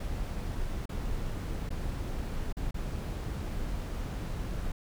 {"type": "noise with dropouts", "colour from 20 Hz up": "brown", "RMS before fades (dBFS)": -34, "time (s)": [0, 4.72], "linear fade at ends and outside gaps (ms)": 5, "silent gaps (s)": [[0.857, 0.891], [1.692, 1.704], [2.527, 2.568], [2.71, 2.742]], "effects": []}